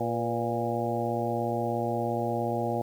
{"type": "harmonic tone with a mistuned harmonic", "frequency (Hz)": 117, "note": "A#2", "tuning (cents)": 7, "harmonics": [1, 2, 3, 4, 5, 6, 7], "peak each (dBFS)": [-34, -34, -34, -34, -34, -34, -34], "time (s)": [0, 2.82], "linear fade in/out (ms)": 5, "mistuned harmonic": 4, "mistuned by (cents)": 62, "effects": ["9-bit"]}